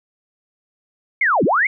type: linear two-way sweep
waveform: sine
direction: down then up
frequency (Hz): 2240 to 139.1 to 2240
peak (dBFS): -13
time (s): 1.21-1.67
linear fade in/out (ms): 5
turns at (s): 1.44
effects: none

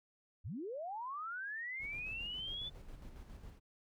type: linear sweep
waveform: sine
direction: up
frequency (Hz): 61.2 to 3520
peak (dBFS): -40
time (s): 0.44-2.7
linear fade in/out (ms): 20
type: noise with tremolo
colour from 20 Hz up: brown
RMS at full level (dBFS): -50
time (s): 1.79-3.6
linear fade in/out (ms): 50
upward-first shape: square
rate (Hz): 7.3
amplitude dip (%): 40
effects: none

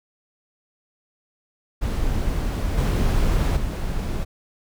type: noise with level steps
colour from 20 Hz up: brown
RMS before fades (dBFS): -23 / -19 / -25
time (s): 1.81-4.25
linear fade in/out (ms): 20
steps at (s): 2.77 / 3.56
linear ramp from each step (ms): 10
effects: none

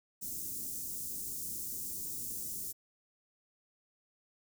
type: band-stop noise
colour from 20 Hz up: white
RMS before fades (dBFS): -40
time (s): 0.21-2.73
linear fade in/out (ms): 20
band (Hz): 350 to 6400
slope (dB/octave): 24
effects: none

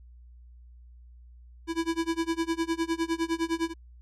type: tone with tremolo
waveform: square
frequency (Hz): 330.3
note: E4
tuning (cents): +4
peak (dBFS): -24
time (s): 1.67-3.74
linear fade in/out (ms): 50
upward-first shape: sine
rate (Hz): 9.8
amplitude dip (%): 95
effects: added 60 Hz sine -48 dBFS peak until 4.01 s + low-pass 8000 Hz 12 dB/octave

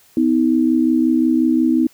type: tone pair together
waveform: sine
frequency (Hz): 252.4 / 318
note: B3 / D#4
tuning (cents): +38 / +38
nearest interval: major third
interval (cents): 400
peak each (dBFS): -15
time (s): 0.17-1.87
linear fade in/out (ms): 2
effects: white hiss -52 dBFS RMS until 1.93 s

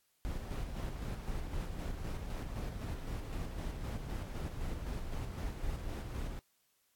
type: noise with tremolo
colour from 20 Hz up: brown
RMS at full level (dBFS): -38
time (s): 0.25-6.39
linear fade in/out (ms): 0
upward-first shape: square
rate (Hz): 3.9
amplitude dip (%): 35
effects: white hiss -75 dBFS RMS until 6.95 s + AAC 64 kbps

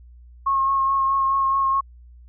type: tone with vibrato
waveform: sine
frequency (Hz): 1084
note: C#6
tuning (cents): -39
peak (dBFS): -17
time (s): 0.46-1.81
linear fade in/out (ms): 10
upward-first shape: sine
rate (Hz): 4.7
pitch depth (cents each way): 17
effects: added 60 Hz sine -43 dBFS peak until 2.28 s

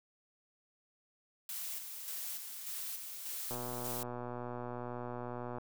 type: noise with tremolo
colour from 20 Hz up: blue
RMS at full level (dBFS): -41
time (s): 1.49-4.03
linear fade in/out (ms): 2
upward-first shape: square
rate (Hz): 1.7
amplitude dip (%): 40
type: click train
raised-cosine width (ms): 1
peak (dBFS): -28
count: 254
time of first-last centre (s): 3.51-5.584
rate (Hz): 122
effects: none

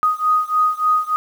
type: beating tone pair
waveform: sine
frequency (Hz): 1244.5 / 1247.9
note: D#6 / D#6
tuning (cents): 0 / +5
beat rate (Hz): 3.4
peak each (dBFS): -17 / -18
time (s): 0.03-1.16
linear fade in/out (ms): 0
effects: 7-bit

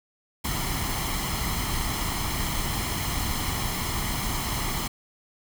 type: noise with comb filter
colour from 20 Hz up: pink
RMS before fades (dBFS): -28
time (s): 0.44-4.88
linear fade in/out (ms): 10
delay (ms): 0.96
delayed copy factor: +0.6
effects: none

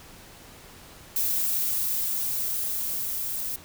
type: noise with level ramp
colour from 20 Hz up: violet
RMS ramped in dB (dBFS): -25 to -31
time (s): 1.16-3.56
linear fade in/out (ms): 2
effects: pink hiss -48 dBFS RMS until 3.64 s

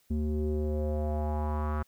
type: tone with low-pass filter sweep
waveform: square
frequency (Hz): 75.6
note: D#2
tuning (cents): -49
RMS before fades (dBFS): -30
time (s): 0.1-1.83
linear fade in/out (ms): 10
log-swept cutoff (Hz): 270 to 1300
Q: 3.6
effects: white hiss -68 dBFS RMS until 1.87 s

